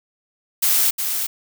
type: noise with echo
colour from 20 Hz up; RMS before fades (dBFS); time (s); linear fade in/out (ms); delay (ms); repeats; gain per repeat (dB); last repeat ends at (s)
blue; -17; 0.62-0.91; 10; 360; 1; -6; 1.27
effects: none